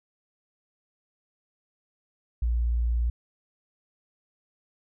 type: tone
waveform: sine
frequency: 58.7 Hz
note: A#1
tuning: 13 cents sharp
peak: -22 dBFS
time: 2.42-3.1 s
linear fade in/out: 5 ms
effects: none